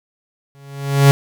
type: tone with exponential growth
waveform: 45% pulse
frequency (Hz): 139.5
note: C#3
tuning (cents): +11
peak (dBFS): -4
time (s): 0.55-1.11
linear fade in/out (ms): 0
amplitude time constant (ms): 120
effects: none